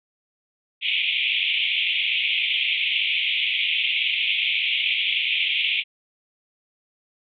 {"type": "band-pass noise", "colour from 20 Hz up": "pink", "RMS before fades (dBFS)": -23, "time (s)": [0.81, 5.84], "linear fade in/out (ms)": 50, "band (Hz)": [2200, 3500], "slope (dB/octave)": 96, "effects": []}